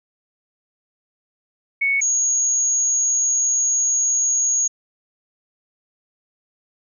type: tone pair in turn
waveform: sine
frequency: 2217 / 6643 Hz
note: C#7 / G#8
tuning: 0 / 0 cents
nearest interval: octave + perfect fifth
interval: 1900 cents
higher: second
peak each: -16 dBFS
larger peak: neither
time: 1.81-2.01 / 2.01-4.68 s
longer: second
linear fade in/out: 10 ms
effects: none